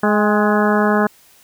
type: harmonic tone with a mistuned harmonic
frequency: 210.1 Hz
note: G#3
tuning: 20 cents sharp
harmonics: 1 / 2 / 3 / 4 / 5 / 6 / 7 / 8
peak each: -16 / -19 / -21 / -22 / -23 / -24 / -24 / -25 dBFS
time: 0.03-1.07 s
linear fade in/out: 5 ms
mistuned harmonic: 4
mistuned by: -38 cents
effects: white hiss -50 dBFS RMS until 1.43 s